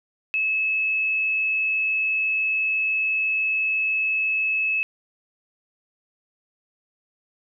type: tone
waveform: sine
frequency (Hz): 2594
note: E7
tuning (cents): -28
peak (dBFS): -20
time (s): 0.34-4.83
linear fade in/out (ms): 0
effects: none